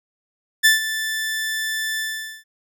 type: tone with ADSR envelope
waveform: sawtooth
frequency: 1760 Hz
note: A6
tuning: in tune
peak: -6 dBFS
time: 0.63-2.44 s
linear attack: 24 ms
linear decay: 140 ms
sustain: -13 dB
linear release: 450 ms
effects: none